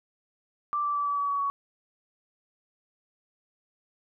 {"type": "tone with pitch steps", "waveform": "sine", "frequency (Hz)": [1174.7, 1165.9, 1157.2, 1148.5, 1139.9, 1131.4, 1122.9], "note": ["D6", "D6", "D6", "D6", "C#6", "C#6", "C#6"], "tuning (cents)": [0, -13, -26, -39, 48, 35, 22], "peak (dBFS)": -25, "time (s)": [0.73, 1.5], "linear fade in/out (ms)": 0, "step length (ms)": 110, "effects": []}